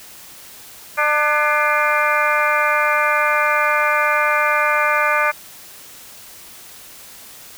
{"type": "harmonic tone with a mistuned harmonic", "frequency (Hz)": 299.3, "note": "D4", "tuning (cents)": 33, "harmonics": [2, 3, 4, 5, 6, 7, 8], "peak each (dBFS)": [-22, -24, -19, -21, -25, -23, -23], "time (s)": [0.97, 5.32], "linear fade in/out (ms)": 20, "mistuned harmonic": 6, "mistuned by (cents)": -81, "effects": ["white hiss -40 dBFS RMS until 7.57 s"]}